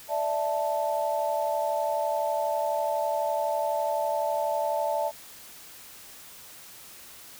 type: chord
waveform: sine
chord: D suspended second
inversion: none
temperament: equal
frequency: 587.3 / 659.3 / 880 Hz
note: D5 / E5 / A5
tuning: 0 / 0 / 0 cents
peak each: -29 dBFS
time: 0.08-5.12 s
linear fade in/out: 50 ms
effects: white hiss -47 dBFS RMS until 7.39 s